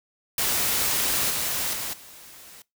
white noise with level steps, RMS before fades -24 / -27 / -31 / -46 dBFS, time 0.38-2.62 s, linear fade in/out 2 ms, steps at 1.3 / 1.73 / 1.93 s, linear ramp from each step 5 ms, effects noise-tail reverb RT60 0.2 s tail -22 dB re dry

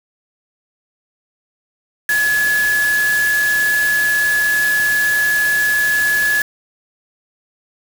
sine tone in noise, 1701 Hz, G#6, 41 cents sharp, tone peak -13 dBFS, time 2.09-6.42 s, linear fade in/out 2 ms, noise white, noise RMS -25 dBFS, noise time 2.09-6.42 s, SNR +9 dB, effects none

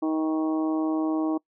harmonic tone, 157.7 Hz, D#3, 24 cents sharp, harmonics 2 / 3 / 4 / 5 / 6 / 7, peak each -23 / -38 / -35 / -37 / -40 / -39 dBFS, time 0.02-1.38 s, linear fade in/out 10 ms, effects noise-tail reverb RT60 0.1 s tail -24 dB re dry

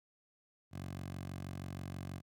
10% pulse tone with high-pass filter, 46.25 Hz, F#1, in tune, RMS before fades -44 dBFS, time 0.71-2.22 s, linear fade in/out 50 ms, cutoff 100 Hz, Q 2, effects none

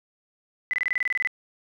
sine tone bursts, 2004 Hz, B6, 25 cents sharp, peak -21 dBFS, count 12, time 0.71-1.273 s, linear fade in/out 0 ms, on 24 ms, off 25 ms, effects none

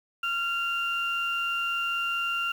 sine tone pair together, 1382.6 / 2782 Hz, F6 / F7, -18 / -7 cents, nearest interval octave, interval 1211 cents, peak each -28 dBFS, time 0.23-2.52 s, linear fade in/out 5 ms, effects tanh soft clip ceiling -19 dBFS + 8-bit

